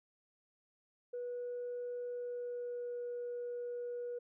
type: tone with pitch glide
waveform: sine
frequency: 487.8 to 483.9 Hz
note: B4 to B4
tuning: -21 to -35 cents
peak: -37 dBFS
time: 1.13-4.19 s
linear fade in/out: 10 ms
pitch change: -14 cents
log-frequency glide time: 2.05-3 s
effects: tanh soft clip ceiling -35 dBFS